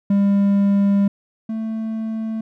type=tone pair in turn; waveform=triangle; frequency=200 / 221.6 Hz; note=G3 / A3; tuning=+35 / +13 cents; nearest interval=major second; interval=178 cents; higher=second; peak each=-11 / -20 dBFS; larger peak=first; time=0.1-1.08 / 1.49-2.41 s; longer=first; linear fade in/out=5 ms; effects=none